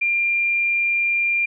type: tone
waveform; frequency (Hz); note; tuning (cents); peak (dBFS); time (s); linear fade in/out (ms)
sine; 2390; D7; +30; -17; 0.01-1.46; 10
effects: none